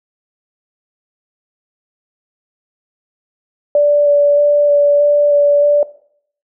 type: tone with vibrato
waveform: sine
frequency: 581 Hz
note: D5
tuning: 19 cents flat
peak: -7 dBFS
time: 3.75-5.83 s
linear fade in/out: 2 ms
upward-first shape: square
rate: 1.6 Hz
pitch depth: 9 cents each way
effects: noise-tail reverb RT60 0.6 s tail -18 dB re dry